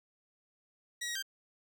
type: tone with pitch steps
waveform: 15% pulse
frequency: 1913 / 1895 / 1580 Hz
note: A#6 / A#6 / G6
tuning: +44 / +28 / +13 cents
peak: -29 dBFS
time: 1.01-1.226 s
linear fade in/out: 10 ms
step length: 72 ms
effects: none